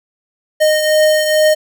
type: beating tone pair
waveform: square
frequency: 616 / 618.3 Hz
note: D#5 / D#5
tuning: -17 / -11 cents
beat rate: 2.3 Hz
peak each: -11 / -19 dBFS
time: 0.6-1.55 s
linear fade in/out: 20 ms
effects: none